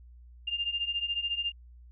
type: beating tone pair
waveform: sine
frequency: 2794 / 2808 Hz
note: F7 / F7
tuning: 0 / +9 cents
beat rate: 14 Hz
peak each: -34 / -31 dBFS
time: 0.47-1.52 s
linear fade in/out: 10 ms
effects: added 60 Hz sine -49 dBFS peak until 1.91 s